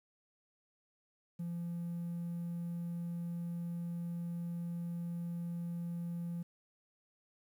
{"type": "tone", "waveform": "triangle", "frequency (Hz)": 171.4, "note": "F3", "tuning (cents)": -32, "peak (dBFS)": -34, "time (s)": [1.39, 6.43], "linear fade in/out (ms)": 10, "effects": ["tanh soft clip ceiling -32 dBFS", "11-bit"]}